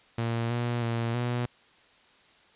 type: tone with pitch steps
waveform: sawtooth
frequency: 116.1 / 119.8 / 116.2 / 121.5 Hz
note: A#2 / A#2 / A#2 / B2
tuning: -7 / +48 / -5 / -28 cents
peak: -23 dBFS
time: 0.18-1.46 s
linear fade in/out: 5 ms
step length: 320 ms
effects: white hiss -59 dBFS RMS until 2.55 s + resampled to 8000 Hz